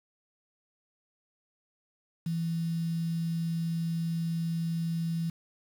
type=tone with quantisation; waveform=sine; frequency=166.2 Hz; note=E3; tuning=15 cents sharp; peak=-28 dBFS; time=2.26-5.3 s; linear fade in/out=5 ms; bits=8; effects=none